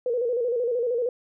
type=tone with vibrato; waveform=sine; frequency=481.5 Hz; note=B4; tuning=44 cents flat; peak=-22 dBFS; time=0.06-1.09 s; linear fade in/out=2 ms; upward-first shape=square; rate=13 Hz; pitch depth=67 cents each way; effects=none